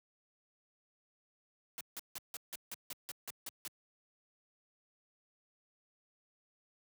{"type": "noise bursts", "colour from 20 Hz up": "white", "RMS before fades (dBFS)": -43, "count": 11, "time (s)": [1.78, 3.677], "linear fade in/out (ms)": 0, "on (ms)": 27, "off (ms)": 160, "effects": ["high-pass 100 Hz 12 dB/octave"]}